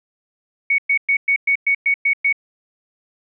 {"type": "tone bursts", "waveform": "sine", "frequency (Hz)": 2228, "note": "C#7", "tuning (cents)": 8, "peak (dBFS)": -13, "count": 9, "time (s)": [0.7, 2.327], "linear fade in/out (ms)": 5, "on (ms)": 83, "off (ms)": 110, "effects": []}